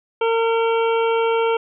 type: harmonic tone with a mistuned harmonic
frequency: 456.5 Hz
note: A#4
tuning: 36 cents flat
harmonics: 1 / 2 / 3 / 5 / 6 / 7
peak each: -17 / -23 / -27 / -31 / -33 / -34 dBFS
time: 0.21-1.57 s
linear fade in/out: 5 ms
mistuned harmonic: 7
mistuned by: -21 cents
effects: none